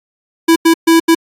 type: tone bursts at uneven times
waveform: square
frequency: 329.6 Hz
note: E4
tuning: in tune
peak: -6 dBFS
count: 4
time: 0.48-0.56 / 0.65-0.74 / 0.87-1 / 1.08-1.15 s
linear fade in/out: 10 ms
effects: AAC 48 kbps